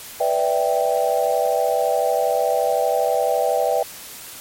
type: chord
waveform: sine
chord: E minor seventh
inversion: second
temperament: equal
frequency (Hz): 493.9 / 587.3 / 659.3 / 784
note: B4 / D5 / E5 / G5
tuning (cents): 0 / 0 / 0 / 0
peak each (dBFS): -22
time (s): 0.2-3.83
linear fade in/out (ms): 5
effects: white hiss -37 dBFS RMS until 4.4 s + MP3 64 kbps